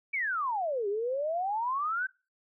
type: exponential two-way sweep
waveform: sine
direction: down then up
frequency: 2352 to 392 to 1570 Hz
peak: -28 dBFS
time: 0.13-2.07 s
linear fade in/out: 10 ms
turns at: 0.88 s
effects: noise-tail reverb RT60 0.3 s tail -22 dB re dry